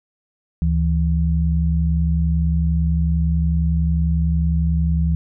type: tone pair together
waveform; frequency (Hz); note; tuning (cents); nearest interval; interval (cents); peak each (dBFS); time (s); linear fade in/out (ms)
sine; 73.26 / 164.3; D2 / E3; -4 / -5; octave + major second; 1399; -17 / -19; 0.62-5.15; 0
effects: none